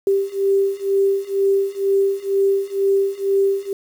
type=beating tone pair; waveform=sine; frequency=392 / 394.1 Hz; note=G4 / G4; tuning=0 / +9 cents; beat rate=2.1 Hz; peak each=-19 / -18 dBFS; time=0.07-3.73 s; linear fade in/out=2 ms; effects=7-bit